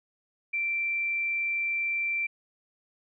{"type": "tone", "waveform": "sine", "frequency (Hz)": 2349, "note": "D7", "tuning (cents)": 0, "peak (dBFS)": -26, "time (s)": [0.53, 2.27], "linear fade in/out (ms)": 10, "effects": []}